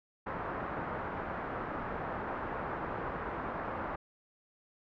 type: low-pass noise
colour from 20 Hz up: white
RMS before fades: -38 dBFS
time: 0.26-3.96 s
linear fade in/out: 10 ms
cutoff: 1400 Hz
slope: 24 dB/octave
effects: none